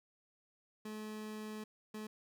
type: tone bursts at uneven times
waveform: 30% pulse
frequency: 214.7 Hz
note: A3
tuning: 42 cents flat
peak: -40 dBFS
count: 2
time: 0.85-1.64 / 1.94-2.07 s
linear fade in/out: 5 ms
effects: none